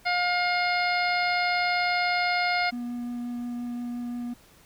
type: harmonic tone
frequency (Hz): 712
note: F5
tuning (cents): +33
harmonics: 1 / 2 / 3 / 4 / 5 / 6 / 7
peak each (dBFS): -26 / -30 / -27 / -40 / -41 / -34 / -37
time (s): 0.05-2.71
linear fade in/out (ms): 20
type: tone with vibrato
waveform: triangle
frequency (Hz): 241.3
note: B3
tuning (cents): -40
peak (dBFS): -28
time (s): 2.72-4.34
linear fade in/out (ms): 10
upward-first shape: triangle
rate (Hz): 5.7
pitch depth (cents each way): 9
effects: pink hiss -56 dBFS RMS until 4.65 s